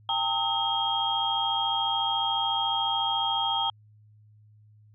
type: tone cluster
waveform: sine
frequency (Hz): 794 / 908 / 1272 / 3237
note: G5 / A#5 / D#6 / G#7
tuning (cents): +22 / -46 / +38 / -45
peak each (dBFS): -31 / -29 / -35 / -27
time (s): 0.09-3.7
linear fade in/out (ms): 2
effects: added 106 Hz sine -53 dBFS peak until 4.94 s